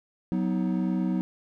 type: chord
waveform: triangle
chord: B major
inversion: second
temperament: equal with one note detuned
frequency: 185 / 246.9 / 315.7 Hz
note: F#3 / B3 / D#4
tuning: 0 / 0 / +25 cents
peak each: -24 / -28 / -29 dBFS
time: 0.32-1.21 s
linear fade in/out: 0 ms
effects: none